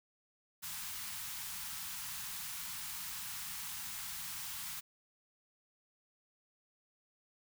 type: band-stop noise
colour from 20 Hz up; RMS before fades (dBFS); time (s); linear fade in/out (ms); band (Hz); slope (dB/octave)
white; -43; 0.62-4.81; 20; 220 to 820; 48
effects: none